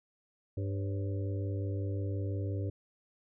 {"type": "harmonic tone with a mistuned harmonic", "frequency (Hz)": 99, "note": "G2", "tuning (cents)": 18, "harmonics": [1, 3, 4, 5, 6], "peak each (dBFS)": [-32, -42, -44, -46, -48], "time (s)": [0.57, 2.7], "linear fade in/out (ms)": 5, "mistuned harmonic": 6, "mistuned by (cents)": -100, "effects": []}